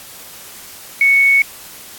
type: tone with quantisation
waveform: sine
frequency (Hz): 2217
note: C#7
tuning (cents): 0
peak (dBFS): -8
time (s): 1.01-1.42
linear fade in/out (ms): 2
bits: 6
effects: white hiss -36 dBFS RMS until 1.98 s + AAC 64 kbps